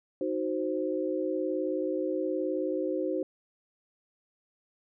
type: chord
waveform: sine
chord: C diminished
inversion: first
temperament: equal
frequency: 311.1 / 370 / 523.3 Hz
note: Eb4 / Gb4 / C5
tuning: 0 / 0 / 0 cents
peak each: -32 dBFS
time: 0.21-3.23 s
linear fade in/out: 2 ms
effects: none